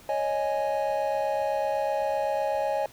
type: chord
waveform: triangle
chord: C# suspended second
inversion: none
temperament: equal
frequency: 554.4 / 622.3 / 830.6 Hz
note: C#5 / D#5 / G#5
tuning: 0 / 0 / 0 cents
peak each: -27 dBFS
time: 0.09-2.86 s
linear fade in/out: 2 ms
effects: pink hiss -52 dBFS RMS until 2.92 s